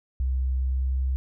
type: tone with pitch glide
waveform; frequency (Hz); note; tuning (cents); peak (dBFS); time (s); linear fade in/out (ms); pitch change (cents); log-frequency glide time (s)
sine; 64.7 to 65.34; C2 to C2; -19 to -2; -22; 0.2-1.16; 0; +17; 0.58-0.94
effects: none